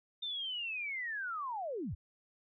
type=linear sweep; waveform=sine; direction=down; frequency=3633 to 53 Hz; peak=-36 dBFS; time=0.22-1.95 s; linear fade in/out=10 ms; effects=none